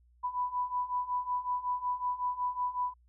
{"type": "beating tone pair", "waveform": "sine", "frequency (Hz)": [987.8, 993.2], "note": ["B5", "B5"], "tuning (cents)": [0, 9], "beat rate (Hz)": 5.4, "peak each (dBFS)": [-35, -32], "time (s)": [0.23, 2.94], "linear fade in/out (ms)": 20, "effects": ["added 60 Hz sine -61 dBFS peak until 3.08 s"]}